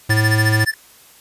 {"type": "tone", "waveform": "square", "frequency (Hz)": 108.6, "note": "A2", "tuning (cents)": -22, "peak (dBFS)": -15, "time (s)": [0.09, 0.65], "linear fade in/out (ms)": 10}
{"type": "tone with tremolo", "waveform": "square", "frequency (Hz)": 1760, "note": "A6", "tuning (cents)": 0, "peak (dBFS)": -15, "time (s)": [0.1, 0.74], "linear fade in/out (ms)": 2, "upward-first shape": "sine", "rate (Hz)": 14, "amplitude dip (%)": 100}
{"effects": ["white hiss -47 dBFS RMS until 1.2 s", "resampled to 32000 Hz"]}